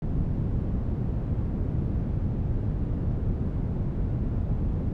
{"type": "low-pass noise", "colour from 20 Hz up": "white", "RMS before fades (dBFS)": -27, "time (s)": [0.02, 4.93], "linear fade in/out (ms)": 2, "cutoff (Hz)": 130, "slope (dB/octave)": 12, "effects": []}